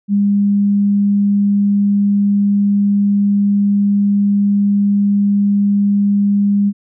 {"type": "tone", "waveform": "sine", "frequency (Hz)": 202.1, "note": "G#3", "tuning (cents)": -47, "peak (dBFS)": -10, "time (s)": [0.08, 6.73], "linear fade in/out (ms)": 50, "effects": []}